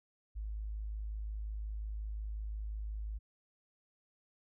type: tone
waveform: sine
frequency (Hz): 52.8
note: G#1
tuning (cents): +29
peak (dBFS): -37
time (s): 0.35-3.19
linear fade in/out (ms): 20
effects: none